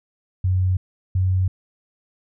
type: tone pair in turn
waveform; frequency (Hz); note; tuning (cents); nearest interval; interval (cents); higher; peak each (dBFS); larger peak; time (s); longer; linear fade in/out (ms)
sine; 92.5 / 93.04; F#2 / F#2; 0 / +10; unison; 10; second; -16; neither; 0.44-0.77 / 1.15-1.48; neither; 5
effects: none